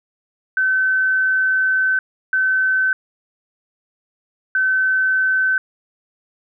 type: tone bursts at uneven times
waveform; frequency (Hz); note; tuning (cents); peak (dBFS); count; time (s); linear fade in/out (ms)
sine; 1528; G6; -45; -14; 3; 0.57-1.99 / 2.33-2.93 / 4.55-5.58; 2
effects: none